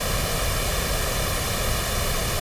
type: noise with comb filter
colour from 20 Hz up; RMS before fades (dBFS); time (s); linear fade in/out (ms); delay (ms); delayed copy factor
pink; -24; 0-2.4; 10; 1.7; +0.6
effects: resampled to 32000 Hz